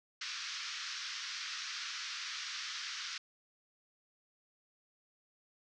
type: band-pass noise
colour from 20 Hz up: white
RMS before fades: -42 dBFS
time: 0.21-3.18 s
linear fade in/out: 5 ms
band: 1200 to 5900 Hz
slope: 48 dB/octave
effects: none